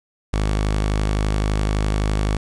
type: tone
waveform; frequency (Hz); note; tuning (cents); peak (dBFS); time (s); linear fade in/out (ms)
sawtooth; 51.8; G#1; -4; -14; 0.33-2.37; 5
effects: resampled to 22050 Hz + 7-bit